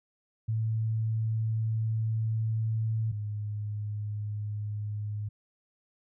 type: tone pair in turn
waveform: sine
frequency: 111 / 104.77 Hz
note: A2 / G#2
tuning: +16 / +16 cents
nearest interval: minor second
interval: 100 cents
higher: first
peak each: -26 / -31 dBFS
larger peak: first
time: 0.48-3.12 / 3.12-5.29 s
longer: first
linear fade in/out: 10 ms
effects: none